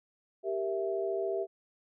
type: chord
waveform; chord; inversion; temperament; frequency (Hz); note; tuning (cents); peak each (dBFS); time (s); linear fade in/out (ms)
sine; E diminished; first; equal; 392 / 466.2 / 659.3; G4 / Bb4 / E5; 0 / 0 / 0; -32 / -38 / -34; 0.43-1.47; 50
effects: none